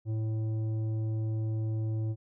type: tone with tanh clipping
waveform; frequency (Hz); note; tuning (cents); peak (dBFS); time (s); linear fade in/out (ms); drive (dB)
sine; 110; A2; 0; -30; 0.05-2.16; 50; 9
effects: none